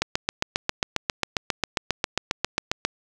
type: click train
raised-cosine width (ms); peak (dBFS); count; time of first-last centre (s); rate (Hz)
0.2; -4; 22; 0.02-2.85; 7.42
effects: none